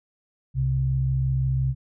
sine tone pair together, 65.41 / 131.2 Hz, C2 / C3, 0 / +5 cents, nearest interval octave, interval 1205 cents, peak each -27 / -21 dBFS, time 0.54-1.75 s, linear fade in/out 50 ms, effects none

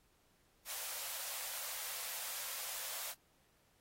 white high-pass noise, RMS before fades -43 dBFS, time 0.65-3.15 s, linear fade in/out 50 ms, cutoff 490 Hz, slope 96 dB/octave, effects pink hiss -73 dBFS RMS until 3.8 s + AAC 48 kbps

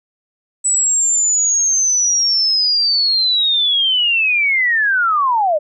sine linear sweep, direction down, 7960 to 574 Hz, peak -12 dBFS, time 0.64-5.59 s, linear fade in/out 20 ms, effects none

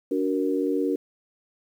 sine chord, D augmented, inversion none, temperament equal with one note detuned, 287.8 / 370 / 466.2 Hz, D4 / F#4 / A#4, -35 / 0 / 0 cents, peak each -25 / -27 / -27 dBFS, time 0.11-0.96 s, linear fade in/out 5 ms, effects 9-bit

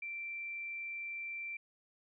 sine tone, 2349 Hz, D7, in tune, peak -39 dBFS, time 0.02-1.57 s, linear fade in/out 5 ms, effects none

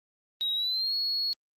sine tone with pitch glide, 3821 to 4339 Hz, A#7 to C#8, +42 to -38 cents, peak -25 dBFS, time 0.41-1.33 s, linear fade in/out 0 ms, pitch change +220 cents, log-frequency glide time 0.55-0.94 s, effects tanh soft clip ceiling -23 dBFS + Opus 32 kbps

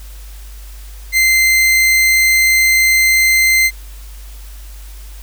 40% pulse tone, 2079 Hz, C7, 12 cents flat, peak -8 dBFS, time 1.12-3.71 s, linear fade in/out 50 ms, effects added 50 Hz sine -30 dBFS peak until 5.22 s + white hiss -42 dBFS RMS until 5.22 s

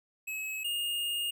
square tone pair in turn, 2571 / 2837 Hz, E7 / F7, -44 / +27 cents, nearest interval major second, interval 171 cents, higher second, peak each -35 / -31 dBFS, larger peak second, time 0.27-0.64 / 0.64-1.31 s, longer second, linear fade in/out 10 ms, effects none

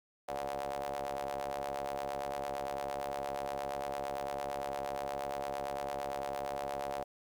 sawtooth ring-modulated tone, 69.3 Hz, C#2, in tune, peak -29 dBFS, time 0.28-7.04 s, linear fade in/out 10 ms, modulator 654 Hz, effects 11-bit

